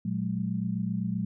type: tone cluster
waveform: sine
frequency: 117.7 / 182.9 / 210.7 Hz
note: A#2 / F#3 / G#3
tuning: +17 / -20 / +25 cents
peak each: -34 / -30 / -32 dBFS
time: 0.05-1.25 s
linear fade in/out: 5 ms
effects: none